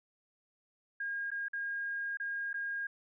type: tone with dropouts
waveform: sine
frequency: 1623 Hz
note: G#6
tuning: 40 cents flat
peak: -34 dBFS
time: 1-2.87 s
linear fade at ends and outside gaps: 5 ms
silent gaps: 1.305-1.315 / 1.484-1.532 / 2.172-2.199 / 2.531-2.541 s
effects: none